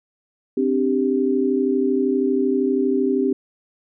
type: chord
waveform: sine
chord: C suspended second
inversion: none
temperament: just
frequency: 261.6 / 294.3 / 392.4 Hz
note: C4 / D4 / G4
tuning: 0 / +4 / +2 cents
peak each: -20 / -24 / -20 dBFS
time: 0.57-3.33 s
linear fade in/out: 5 ms
effects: none